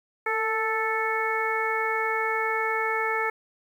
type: harmonic tone with a mistuned harmonic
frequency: 440 Hz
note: A4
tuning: in tune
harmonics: 1 / 2 / 3 / 4 / 5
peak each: -30 / -30 / -30 / -30 / -30 dBFS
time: 0.26-3.3 s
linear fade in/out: 5 ms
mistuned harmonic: 1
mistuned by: +30 cents
effects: 9-bit